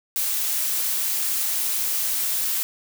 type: noise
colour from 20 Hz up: blue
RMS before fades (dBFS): -24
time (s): 0.16-2.63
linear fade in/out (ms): 0
effects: none